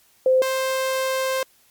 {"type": "tone pair in turn", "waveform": ["sine", "sawtooth"], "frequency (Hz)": [518, 525.5], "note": ["C5", "C5"], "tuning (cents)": [-17, 7], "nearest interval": "unison", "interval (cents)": 24, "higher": "second", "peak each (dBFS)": [-13, -17], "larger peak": "first", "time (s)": [[0.26, 0.42], [0.42, 1.43]], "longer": "second", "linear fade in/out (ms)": 2, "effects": ["white hiss -58 dBFS RMS until 1.7 s", "MP3 96 kbps"]}